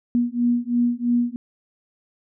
sine beating tone pair, 239 / 242 Hz, A#3 / B3, +43 / -35 cents, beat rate 3 Hz, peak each -21 dBFS, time 0.15-1.36 s, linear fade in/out 0 ms, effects none

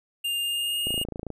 square tone with pitch glide, 2806 to 2847 Hz, F7 to F7, +8 to +33 cents, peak -26 dBFS, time 0.24-1.04 s, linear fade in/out 10 ms, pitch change +25 cents, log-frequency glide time 0.4-0.79 s
click train, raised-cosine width 2 ms, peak -20 dBFS, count 13, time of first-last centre 0.87-1.303 s, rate 27.7 Hz
effects none

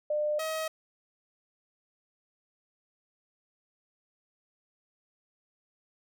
sine / sawtooth tone pair in turn, 600 / 634.5 Hz, D5 / D#5, +37 / +34 cents, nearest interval minor second, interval 97 cents, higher second, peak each -26 / -27 dBFS, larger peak first, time 0.1-0.39 / 0.39-0.68 s, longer neither, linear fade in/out 5 ms, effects none

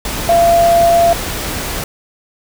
sine tone in noise, 682 Hz, F5, 41 cents flat, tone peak -7 dBFS, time 0.29-1.13 s, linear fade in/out 2 ms, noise pink, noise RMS -21 dBFS, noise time 0.05-1.84 s, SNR +11 dB, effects none

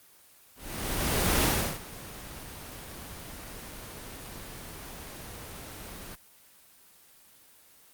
pink noise with ADSR envelope, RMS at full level -23 dBFS, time 0.55-6.16 s, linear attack 890 ms, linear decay 350 ms, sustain -19 dB, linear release 15 ms, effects white hiss -57 dBFS RMS until 7.93 s + Opus 24 kbps

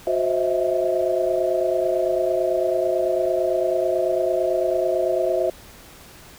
sine tone cluster, 364.7 / 525 / 633 / 662 Hz, F#4 / C5 / D#5 / E5, -25 / +6 / +30 / +7 cents, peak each -24 dBFS, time 0.07-5.5 s, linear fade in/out 2 ms, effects pink hiss -45 dBFS RMS until 6.38 s

